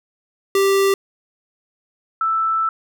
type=tone pair in turn; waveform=square / sine; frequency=392 / 1321.6 Hz; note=G4 / E6; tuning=0 / +4 cents; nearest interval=octave + major sixth; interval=2104 cents; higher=second; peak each=-14 / -16 dBFS; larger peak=first; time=0.55-0.94 / 2.21-2.69 s; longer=second; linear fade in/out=2 ms; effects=none